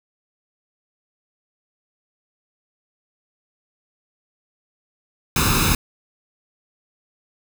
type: noise with comb filter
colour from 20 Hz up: pink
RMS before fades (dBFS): -18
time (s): 5.36-5.75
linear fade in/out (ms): 2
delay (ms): 0.78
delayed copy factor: +0.8
effects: none